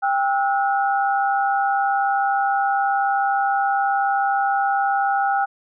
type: tone cluster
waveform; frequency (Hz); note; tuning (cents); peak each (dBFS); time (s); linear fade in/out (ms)
sine; 793 / 1307 / 1446; G5 / E6 / F#6; +20 / -15 / -40; -18 / -27 / -25; 0.02-5.46; 20
effects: none